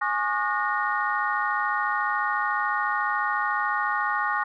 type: tone cluster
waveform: sine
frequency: 835 / 1095 / 1209 / 1447 / 1855 Hz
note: G#5 / C#6 / D6 / F#6 / A#6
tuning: +9 / -22 / +50 / -39 / -9 cents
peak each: -29 dBFS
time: 0.01-4.44 s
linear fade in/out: 10 ms
effects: tanh soft clip ceiling -11 dBFS